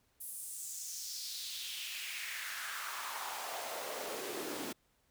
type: noise with high-pass filter sweep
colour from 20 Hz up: pink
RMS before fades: -42 dBFS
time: 0.2-4.73 s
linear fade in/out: 10 ms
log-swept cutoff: 11000 to 270 Hz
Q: 2.8
effects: pink hiss -74 dBFS RMS until 5.1 s